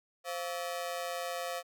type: ring-modulated tone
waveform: sawtooth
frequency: 610 Hz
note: D#5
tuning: 34 cents flat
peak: -28 dBFS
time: 0.24-1.63 s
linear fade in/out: 50 ms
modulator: 86 Hz
effects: none